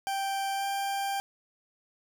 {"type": "tone with pitch glide", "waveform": "40% pulse", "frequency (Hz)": [784, 790.8], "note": ["G5", "G5"], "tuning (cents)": [0, 15], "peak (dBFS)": -28, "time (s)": [0.07, 1.2], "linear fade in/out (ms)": 0, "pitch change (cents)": 15, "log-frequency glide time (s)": [0.53, 0.65], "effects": []}